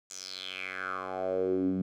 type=tone with band-pass filter sweep; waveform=10% pulse; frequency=93.6 Hz; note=F#2; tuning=20 cents sharp; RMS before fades=-33 dBFS; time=0.1-1.82 s; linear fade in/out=5 ms; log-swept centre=7000 to 200 Hz; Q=5.1; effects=none